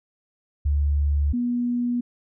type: tone pair in turn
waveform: sine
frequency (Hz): 72.3 / 242.3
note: D2 / B3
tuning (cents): -27 / -33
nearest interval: octave + major sixth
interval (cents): 2094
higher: second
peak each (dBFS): -18 / -21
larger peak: first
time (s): 0.65-1.33 / 1.33-2.01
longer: neither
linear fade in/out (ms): 10
effects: none